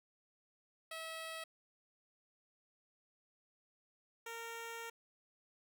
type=tone pair in turn; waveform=10% pulse; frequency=647 / 461.1 Hz; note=E5 / A#4; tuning=-32 / -19 cents; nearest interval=tritone; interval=587 cents; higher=first; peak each=-35 / -36 dBFS; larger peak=first; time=0.91-1.44 / 4.26-4.9 s; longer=second; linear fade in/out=5 ms; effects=none